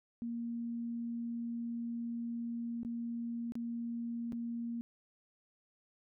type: tone with dropouts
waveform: sine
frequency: 234.3 Hz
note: A#3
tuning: 9 cents sharp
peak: -36 dBFS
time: 0.22-4.81 s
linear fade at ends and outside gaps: 0 ms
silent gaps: 2.832-2.849 / 3.521-3.554 / 4.322-4.33 s
effects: none